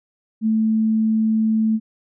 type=tone; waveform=sine; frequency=220 Hz; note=A3; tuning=in tune; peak=-15 dBFS; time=0.41-1.8 s; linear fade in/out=50 ms; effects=none